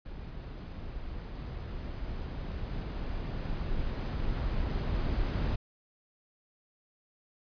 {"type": "noise with level ramp", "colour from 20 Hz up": "brown", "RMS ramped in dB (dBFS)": [-42, -29], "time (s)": [0.05, 5.56], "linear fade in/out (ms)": 10, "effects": ["resampled to 11025 Hz"]}